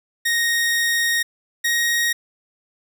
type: tone pair in turn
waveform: sawtooth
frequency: 1864.7 / 1877.7 Hz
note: A#6 / A#6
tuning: 0 / +12 cents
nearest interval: unison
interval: 12 cents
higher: second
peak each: -14 dBFS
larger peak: neither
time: 0.25-1.23 / 1.64-2.13 s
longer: first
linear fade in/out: 10 ms
effects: none